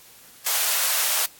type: high-pass noise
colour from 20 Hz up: white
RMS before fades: -22 dBFS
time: 0.46-1.26 s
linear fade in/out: 5 ms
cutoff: 600 Hz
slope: 24 dB/octave
effects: white hiss -49 dBFS RMS until 1.39 s + AAC 64 kbps